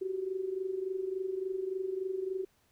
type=tone with amplitude modulation; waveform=sine; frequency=378.5 Hz; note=F#4; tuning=39 cents sharp; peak=-29 dBFS; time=0.01-2.45 s; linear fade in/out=10 ms; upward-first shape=sine; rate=23.5 Hz; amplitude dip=70%; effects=pink hiss -70 dBFS RMS until 2.71 s